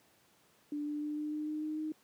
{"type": "tone with pitch steps", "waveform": "sine", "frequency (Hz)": [294.2, 296.4, 298.7, 300.9, 303.2, 305.5, 307.8, 310.1], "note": ["D4", "D4", "D4", "D4", "D#4", "D#4", "D#4", "D#4"], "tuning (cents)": [3, 16, 29, 42, -45, -32, -19, -6], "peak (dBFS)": -34, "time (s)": [0.72, 1.92], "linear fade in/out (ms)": 2, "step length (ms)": 150, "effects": ["pink hiss -67 dBFS RMS until 2.03 s", "high-pass 150 Hz 12 dB/octave"]}